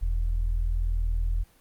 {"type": "tone pair together", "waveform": "sine", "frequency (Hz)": [40.85, 81.7], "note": ["E1", "E2"], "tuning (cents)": [-15, -15], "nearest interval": "octave", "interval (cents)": 1200, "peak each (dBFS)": [-23, -34], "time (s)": [0.01, 1.44], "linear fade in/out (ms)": 20, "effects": ["pink hiss -60 dBFS RMS until 1.6 s", "Opus 32 kbps"]}